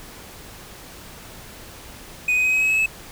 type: tone with pitch steps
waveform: triangle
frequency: 2489 / 2506 / 2524 / 2541 / 2559 / 2577 / 2595 Hz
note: D#7 / D#7 / D#7 / D#7 / D#7 / E7 / E7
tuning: 0 / +12 / +24 / +36 / +48 / -40 / -28 cents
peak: -15 dBFS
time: 2.28-2.861 s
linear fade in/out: 5 ms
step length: 83 ms
effects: pink hiss -41 dBFS RMS until 3.11 s